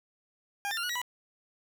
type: tone with pitch steps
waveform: 20% pulse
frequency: 808 / 1793 / 1389 / 1456 / 1918 / 983 Hz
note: G#5 / A6 / F6 / F#6 / A#6 / B5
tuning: -48 / +32 / -10 / -28 / +49 / -8 cents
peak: -26 dBFS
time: 0.65-1.016 s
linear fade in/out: 0 ms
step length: 61 ms
effects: none